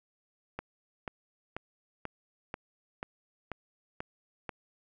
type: click train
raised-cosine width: 0.5 ms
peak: -21 dBFS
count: 9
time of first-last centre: 0.59-4.492 s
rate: 2.05 Hz
effects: none